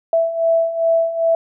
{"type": "beating tone pair", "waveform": "sine", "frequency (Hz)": [659.3, 661.8], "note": ["E5", "E5"], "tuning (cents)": [0, 7], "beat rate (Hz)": 2.5, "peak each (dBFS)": [-20, -15], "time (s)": [0.13, 1.35], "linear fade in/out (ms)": 2, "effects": []}